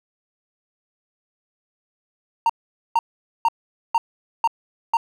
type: tone bursts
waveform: triangle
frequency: 920 Hz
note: A#5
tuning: 23 cents flat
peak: -12 dBFS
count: 6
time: 2.46-4.97 s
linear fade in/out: 2 ms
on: 35 ms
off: 460 ms
effects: none